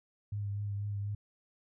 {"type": "tone with vibrato", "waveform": "sine", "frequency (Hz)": 101.9, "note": "G#2", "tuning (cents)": -32, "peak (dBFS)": -33, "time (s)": [0.32, 1.15], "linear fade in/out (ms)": 5, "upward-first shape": "triangle", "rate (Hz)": 4.1, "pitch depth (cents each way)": 29, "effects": []}